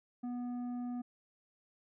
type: tone with tanh clipping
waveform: triangle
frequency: 244.7 Hz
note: B3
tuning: 16 cents flat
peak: -38 dBFS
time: 0.23-1.02 s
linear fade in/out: 10 ms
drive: 12 dB
effects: none